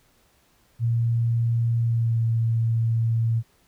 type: tone with pitch glide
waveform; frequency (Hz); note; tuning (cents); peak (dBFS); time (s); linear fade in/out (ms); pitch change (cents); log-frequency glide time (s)
sine; 116.54 to 114.34; A#2 to A#2; 0 to -33; -19; 0.79-3.43; 50; -33; 1.8-2.24
effects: pink hiss -62 dBFS RMS until 3.67 s